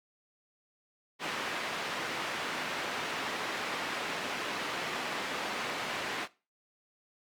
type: band-pass noise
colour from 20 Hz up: white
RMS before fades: -36 dBFS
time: 1.19-6.28 s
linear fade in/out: 50 ms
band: 200 to 2400 Hz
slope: 12 dB/octave
effects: noise-tail reverb RT60 0.3 s tail -19 dB re dry + Opus 48 kbps